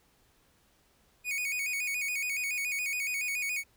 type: tone with vibrato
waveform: 45% pulse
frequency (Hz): 2349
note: D7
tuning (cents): 0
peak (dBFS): -30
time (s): 1.24-3.64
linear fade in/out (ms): 50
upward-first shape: square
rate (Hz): 7.1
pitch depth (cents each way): 90
effects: pink hiss -67 dBFS RMS until 3.76 s